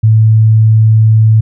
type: tone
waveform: sine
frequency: 110 Hz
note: A2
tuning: in tune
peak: -3 dBFS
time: 0.03-1.41 s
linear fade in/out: 10 ms
effects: none